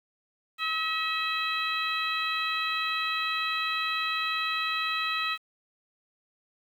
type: harmonic tone with a mistuned harmonic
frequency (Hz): 642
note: E5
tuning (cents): -46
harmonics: 2 / 3 / 4 / 5 / 6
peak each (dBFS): -31 / -35 / -32 / -37 / -34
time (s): 0.58-5.38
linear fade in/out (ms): 50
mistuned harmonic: 6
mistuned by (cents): +41
effects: 9-bit